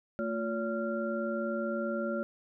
sine tone cluster, 224.2 / 353.5 / 569 / 1384 Hz, A3 / F4 / C#5 / F6, +33 / +21 / +45 / -16 cents, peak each -34 / -38 / -34 / -39 dBFS, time 0.19-2.23 s, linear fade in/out 0 ms, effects none

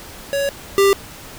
square tone pair in turn, 559 / 395.3 Hz, C#5 / G4, +14 / +15 cents, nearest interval tritone, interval 599 cents, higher first, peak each -18 / -11 dBFS, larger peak second, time 0.33-0.49 / 0.78-0.93 s, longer first, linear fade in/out 0 ms, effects pink hiss -37 dBFS RMS until 1.38 s

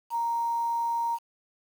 sine tone with quantisation, 932.3 Hz, A#5, in tune, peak -25 dBFS, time 0.1-1.19 s, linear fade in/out 50 ms, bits 8, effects none

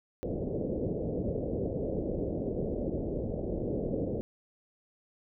white low-pass noise, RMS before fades -33 dBFS, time 0.23-4.21 s, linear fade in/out 0 ms, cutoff 560 Hz, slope 48 dB/octave, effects none

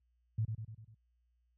sine tone with echo, 110 Hz, A2, in tune, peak -29 dBFS, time 0.38-0.45 s, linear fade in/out 5 ms, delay 99 ms, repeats 5, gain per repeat -5 dB, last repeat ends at 0.945 s, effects added 60 Hz sine -69 dBFS peak until 1.57 s + high-pass 60 Hz 12 dB/octave

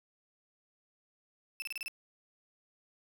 35% pulse tone bursts, 2637 Hz, E7, in tune, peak -35 dBFS, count 6, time 1.6-1.881 s, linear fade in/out 0 ms, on 21 ms, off 31 ms, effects none

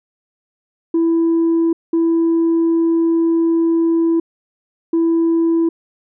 sine tone bursts at uneven times, 331.4 Hz, E4, 9 cents sharp, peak -10 dBFS, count 3, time 0.94-1.73 / 1.93-4.2 / 4.93-5.69 s, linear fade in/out 5 ms, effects tanh soft clip ceiling -10 dBFS

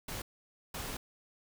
pink noise bursts at uneven times, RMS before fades -40 dBFS, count 2, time 0.08-0.22 / 0.74-0.97 s, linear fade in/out 5 ms, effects none

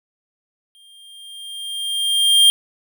square tone with exponential growth, 3200 Hz, G7, 35 cents sharp, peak -8 dBFS, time 0.75-2.5 s, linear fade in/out 0 ms, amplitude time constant 380 ms, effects none

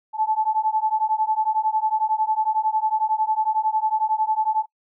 sine beating tone pair, 864 / 875 Hz, A5 / A5, -32 / -10 cents, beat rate 11 Hz, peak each -22 dBFS, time 0.13-4.66 s, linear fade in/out 50 ms, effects noise-tail reverb RT60 0.1 s tail -24 dB re dry

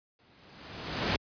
pink noise with exponential growth, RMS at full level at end -25 dBFS, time 0.19-1.16 s, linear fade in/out 1 ms, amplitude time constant 210 ms, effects high-pass 80 Hz 12 dB/octave + resampled to 11025 Hz

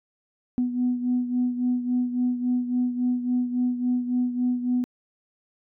sine beating tone pair, 247 / 250.6 Hz, B3 / B3, 0 / +25 cents, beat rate 3.6 Hz, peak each -22 / -28 dBFS, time 0.58-4.84 s, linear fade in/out 0 ms, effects tanh soft clip ceiling -15 dBFS

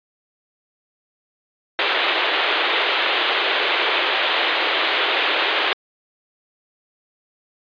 white band-pass noise, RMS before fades -20 dBFS, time 1.79-5.73 s, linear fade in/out 0 ms, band 330 to 3700 Hz, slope 48 dB/octave, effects resampled to 11025 Hz

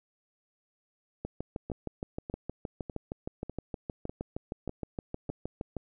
two click trains, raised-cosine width 2 ms, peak -24 / -21 dBFS, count 7 / 30, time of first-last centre 1.7-5.293 / 1.25-5.767 s, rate 1.67 / 6.42 Hz, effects none

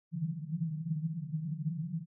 pink band-pass noise, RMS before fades -36 dBFS, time 0.11-2.06 s, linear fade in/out 50 ms, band 150 to 170 Hz, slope 96 dB/octave, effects none

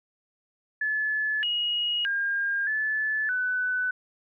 sine tone with pitch steps, 1724 / 2889 / 1611 / 1735 / 1499 Hz, A6 / F#7 / G6 / A6 / F#6, -36 / -42 / +47 / -25 / +22 cents, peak -24 dBFS, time 0.81-3.91 s, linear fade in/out 5 ms, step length 620 ms, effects none

